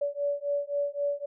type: beating tone pair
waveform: sine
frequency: 571 / 574.8 Hz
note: D5 / D5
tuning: -49 / -37 cents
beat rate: 3.8 Hz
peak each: -30 dBFS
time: 0.01-1.26 s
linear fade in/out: 10 ms
effects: none